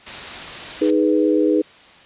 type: noise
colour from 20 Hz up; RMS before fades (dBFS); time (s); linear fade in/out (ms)
white; -31; 0.06-0.91; 10
type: chord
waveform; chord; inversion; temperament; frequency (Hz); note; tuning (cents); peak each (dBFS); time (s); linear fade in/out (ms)
sine; G# minor; second; equal; 311.1 / 415.3 / 493.9; D#4 / G#4 / B4; 0 / 0 / 0; -16 / -19 / -20; 0.81-1.62; 10
effects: white hiss -46 dBFS RMS until 2.05 s + resampled to 8000 Hz